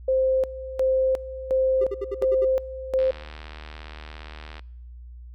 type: tone with tremolo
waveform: sine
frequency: 523.3 Hz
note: C5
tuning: in tune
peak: -18 dBFS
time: 0.08-3.11 s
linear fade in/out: 5 ms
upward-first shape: square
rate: 1.4 Hz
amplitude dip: 80%
type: tone bursts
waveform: triangle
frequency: 399.2 Hz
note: G4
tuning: 32 cents sharp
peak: -23 dBFS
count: 7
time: 1.81-2.449 s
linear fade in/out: 5 ms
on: 33 ms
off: 68 ms
type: click train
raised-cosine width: 0.3 ms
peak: -24 dBFS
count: 125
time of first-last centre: 2.99-4.594 s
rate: 77.3 Hz
effects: noise-tail reverb RT60 0.8 s tail -25 dB re dry + added 60 Hz sine -39 dBFS peak until 5.34 s